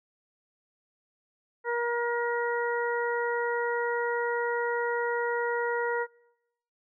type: harmonic tone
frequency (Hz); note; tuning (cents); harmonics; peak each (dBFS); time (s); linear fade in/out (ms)
474.9; A#4; +32; 1 / 2 / 3 / 4; -29 / -32 / -34 / -35; 1.64-6.07; 50
effects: noise-tail reverb RT60 0.9 s tail -25 dB re dry